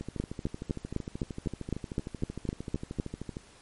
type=two click trains; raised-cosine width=3 ms; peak=-16 / -23 dBFS; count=12 / 45; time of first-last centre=0.2-2.999 / 0.01-3.369 s; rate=3.93 / 13.1 Hz; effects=pink hiss -56 dBFS RMS until 3.61 s + MP3 48 kbps